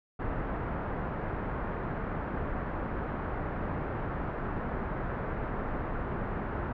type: low-pass noise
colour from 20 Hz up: pink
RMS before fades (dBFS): -34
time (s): 0.19-6.73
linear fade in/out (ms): 10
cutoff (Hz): 1600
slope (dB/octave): 24
effects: none